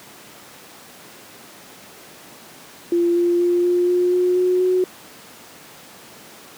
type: tone with pitch steps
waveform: sine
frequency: 344.5 / 347.7 / 350.9 / 354.2 / 357.5 / 360.8 / 364.1 / 367.5 Hz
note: F4 / F4 / F4 / F4 / F4 / F#4 / F#4 / F#4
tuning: -24 / -8 / +8 / +24 / +41 / -44 / -28 / -12 cents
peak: -14 dBFS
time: 2.92-4.84 s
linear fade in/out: 2 ms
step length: 240 ms
effects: pink hiss -42 dBFS RMS until 6.57 s + high-pass 200 Hz 12 dB/octave